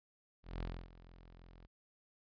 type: tone with ADSR envelope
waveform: sawtooth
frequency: 43.05 Hz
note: F1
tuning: 24 cents flat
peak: -34 dBFS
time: 0.43-1.67 s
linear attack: 180 ms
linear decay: 270 ms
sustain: -18 dB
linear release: 14 ms
effects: resampled to 11025 Hz